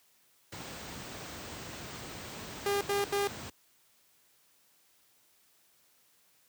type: band-stop noise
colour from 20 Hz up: pink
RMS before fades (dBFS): -43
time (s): 0.52-3.5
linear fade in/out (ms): 5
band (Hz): 9000 to 14000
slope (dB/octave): 96
type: tone bursts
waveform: sawtooth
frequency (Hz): 403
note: G4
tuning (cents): +48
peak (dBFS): -24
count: 3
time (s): 2.66-3.274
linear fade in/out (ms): 2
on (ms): 150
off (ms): 82
effects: white hiss -67 dBFS RMS until 6.48 s + high-pass 80 Hz 12 dB/octave